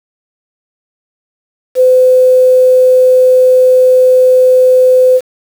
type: tone with quantisation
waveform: sine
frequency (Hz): 510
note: C5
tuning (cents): -44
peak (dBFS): -3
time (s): 1.75-5.21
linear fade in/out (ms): 50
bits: 5
effects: none